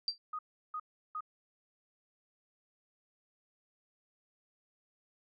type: tone with exponential decay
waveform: sine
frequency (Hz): 4699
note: D8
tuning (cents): 0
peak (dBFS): -26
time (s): 0.08-0.18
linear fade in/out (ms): 1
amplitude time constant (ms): 20
type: tone bursts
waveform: sine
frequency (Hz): 1245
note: D#6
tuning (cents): +1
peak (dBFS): -36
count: 3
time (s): 0.33-1.207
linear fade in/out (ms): 5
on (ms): 59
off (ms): 350
effects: none